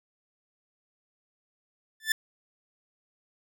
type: tone with exponential growth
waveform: sawtooth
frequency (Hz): 1760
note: A6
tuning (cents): 0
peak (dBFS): -15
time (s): 2-2.12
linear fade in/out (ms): 2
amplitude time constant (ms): 24
effects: none